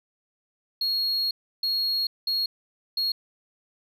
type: tone bursts at uneven times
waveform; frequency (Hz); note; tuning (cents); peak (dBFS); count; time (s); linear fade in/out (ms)
sine; 4299; C8; +46; -20; 4; 0.81-1.31 / 1.63-2.07 / 2.27-2.46 / 2.97-3.12; 5
effects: tanh soft clip ceiling -22 dBFS